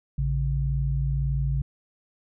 sine tone pair together, 56.81 / 138.59 Hz, A#1 / C#3, -44 / 0 cents, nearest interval octave + minor third, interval 1544 cents, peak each -25 dBFS, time 0.18-1.62 s, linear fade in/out 5 ms, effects none

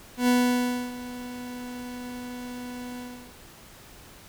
40% pulse tone with ADSR envelope, 246.9 Hz, B3, in tune, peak -17 dBFS, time 0.17-3.35 s, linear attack 110 ms, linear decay 630 ms, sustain -17 dB, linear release 370 ms, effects pink hiss -49 dBFS RMS until 4.28 s

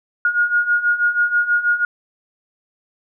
sine beating tone pair, 1430 / 1436.2 Hz, F6 / F6, +41 / +48 cents, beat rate 6.2 Hz, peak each -20 / -16 dBFS, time 0.25-1.85 s, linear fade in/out 2 ms, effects none

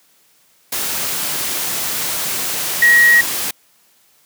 sine tone in noise, 1900 Hz, A#6, 33 cents sharp, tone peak -7 dBFS, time 2.82-3.21 s, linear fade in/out 5 ms, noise white, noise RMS -21 dBFS, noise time 0.72-3.51 s, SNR +11 dB, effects white hiss -55 dBFS RMS until 4.25 s + high-pass 100 Hz 12 dB/octave

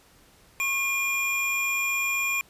square tone pair together, 1089.5 / 2408 Hz, C#6 / D7, -30 / +43 cents, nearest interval octave + major second, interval 1373 cents, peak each -35 / -25 dBFS, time 0.6-2.41 s, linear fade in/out 0 ms, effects pink hiss -57 dBFS RMS until 2.49 s + resampled to 32000 Hz

